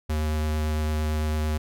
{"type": "tone with vibrato", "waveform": "square", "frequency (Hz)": 76.9, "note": "D#2", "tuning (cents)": -20, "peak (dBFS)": -24, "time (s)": [0.09, 1.58], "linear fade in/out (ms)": 10, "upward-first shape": "triangle", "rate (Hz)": 8.9, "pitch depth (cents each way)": 11, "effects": []}